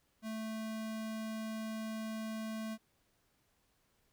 square tone, 220 Hz, A3, in tune, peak -39 dBFS, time 0.22-2.78 s, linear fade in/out 50 ms, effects pink hiss -75 dBFS RMS until 4.12 s

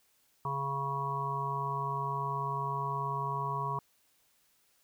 harmonic tone, 138.59 Hz, C#3, in tune, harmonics 1 / 3 / 5 / 7 / 8, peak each -37 / -43 / -45 / -35 / -36 dBFS, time 0.45-3.79 s, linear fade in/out 2 ms, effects white hiss -70 dBFS RMS until 4.83 s

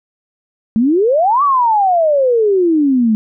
sine exponential two-way sweep, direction up then down, 211.5 to 1176 to 211.5 Hz, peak -9 dBFS, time 0.76-3.15 s, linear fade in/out 0 ms, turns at 1.43 s, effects none

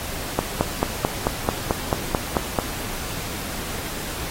click train, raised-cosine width 1 ms, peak -4 dBFS, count 11, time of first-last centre 0.39-2.588 s, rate 4.55 Hz, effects pink hiss -31 dBFS RMS until 4.3 s + AAC 48 kbps

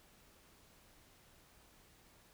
silence, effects pink hiss -65 dBFS RMS until 2.33 s

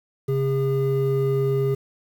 triangle tone pair together, 135.5 / 406 Hz, C#3 / G#4, -39 / -39 cents, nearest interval octave + perfect fifth, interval 1900 cents, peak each -20 dBFS, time 0.28-1.75 s, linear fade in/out 10 ms, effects 8-bit

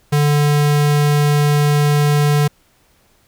square tone, 146.83 Hz, D3, in tune, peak -12 dBFS, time 0.12-2.48 s, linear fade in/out 10 ms, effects pink hiss -56 dBFS RMS until 3.27 s

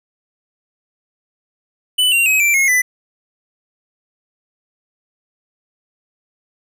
square tone with pitch steps, 2991 / 2759 / 2544 / 2347 / 2164 / 1996.3 Hz, F#7 / F7 / D#7 / D7 / C#7 / B6, +18 / -22 / +38 / -2 / -42 / +18 cents, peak -12 dBFS, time 1.98-2.82 s, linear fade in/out 10 ms, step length 140 ms, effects none

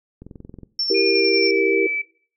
click train, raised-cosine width 3 ms, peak -25 dBFS, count 10, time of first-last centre 0.22-0.633 s, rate 21.8 Hz
sine tone with tremolo, 5410 Hz, E8, 44 cents sharp, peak -19 dBFS, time 0.79-1.51 s, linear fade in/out 2 ms, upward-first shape square, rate 11 Hz, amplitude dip 40%
sine chord, E diminished, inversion none, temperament equal, 329.6 / 392 / 466.2 Hz, E4 / G4 / Bb4, 0 / 0 / 0 cents, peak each -24 / -19 / -21 dBFS, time 0.9-1.87 s, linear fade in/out 5 ms
sine tone with pitch glide, 2423 to 2308 Hz, D#7 to D7, -47 to -31 cents, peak -21 dBFS, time 0.94-2.02 s, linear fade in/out 10 ms, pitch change -84 cents, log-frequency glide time 1.05-1.55 s
effects noise-tail reverb RT60 0.5 s tail -19 dB re dry

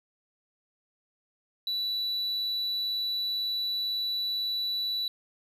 sine tone, 3951 Hz, B7, in tune, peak -25 dBFS, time 1.67-5.08 s, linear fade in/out 2 ms, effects tanh soft clip ceiling -27 dBFS + 11-bit

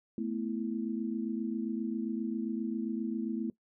sine chord, A suspended second, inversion none, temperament just, 220 / 247.5 / 330 Hz, A3 / B3 / E4, 0 / +4 / +2 cents, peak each -34 / -37 / -37 dBFS, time 0.18-3.5 s, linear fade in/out 2 ms, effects noise-tail reverb RT60 0.1 s tail -19 dB re dry

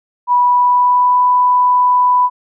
sine tone with pitch glide, 980 to 992.5 Hz, B5 to B5, -14 to +8 cents, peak -8 dBFS, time 0.27-2.3 s, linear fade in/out 50 ms, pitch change +22 cents, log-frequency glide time 0.38-1.22 s, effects none

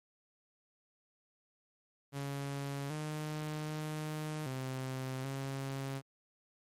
sawtooth tone with pitch steps, 140 / 152.9 / 153.8 / 130.9 / 135.9 Hz, C#3 / D#3 / D#3 / C3 / C#3, +18 / -30 / -20 / +1 / -34 cents, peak -33 dBFS, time 2.12-6.02 s, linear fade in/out 50 ms, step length 780 ms, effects MP3 64 kbps

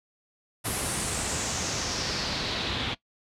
pink noise with low-pass filter sweep, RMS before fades -30 dBFS, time 0.64-2.95 s, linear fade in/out 20 ms, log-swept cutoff 11000 to 3300 Hz, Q 3.2, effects noise-tail reverb RT60 0.1 s tail -19 dB re dry + high-pass 60 Hz 12 dB/octave

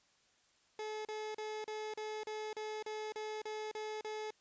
30% pulse tone bursts, 429.8 Hz, A4, 41 cents flat, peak -37 dBFS, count 12, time 0.79-4.306 s, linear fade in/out 2 ms, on 260 ms, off 36 ms, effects white hiss -71 dBFS RMS until 4.4 s + resampled to 16000 Hz

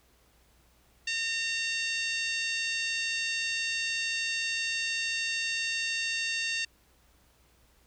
harmonic tone with a mistuned harmonic, 913 Hz, A#5, 36 cents flat, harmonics 2 / 3 / 4 / 5 / 6 / 7 / 8 / 9, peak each -35 / -32 / -38 / -37 / -43 / -42 / -48 / -50 dBFS, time 1.07-6.65 s, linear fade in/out 5 ms, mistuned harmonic 7, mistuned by -16 cents, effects added 60 Hz sine -65 dBFS peak until 7.86 s + pink hiss -65 dBFS RMS until 7.86 s

